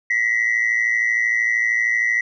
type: tone pair together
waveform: sine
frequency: 1922 / 2035 Hz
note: B6 / C7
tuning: -48 / -49 cents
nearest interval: minor second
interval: 99 cents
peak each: -17 / -19 dBFS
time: 0.1-2.21 s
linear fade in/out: 5 ms
effects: tanh soft clip ceiling -12 dBFS